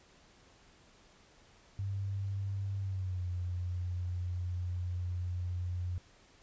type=tone with pitch glide; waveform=sine; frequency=98.4 to 89.2 Hz; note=G2 to F2; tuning=+7 to +37 cents; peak=-33 dBFS; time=1.79-5.98 s; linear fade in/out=0 ms; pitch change=-170 cents; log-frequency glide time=2.78-3.25 s; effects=pink hiss -62 dBFS RMS until 6.42 s + resampled to 16000 Hz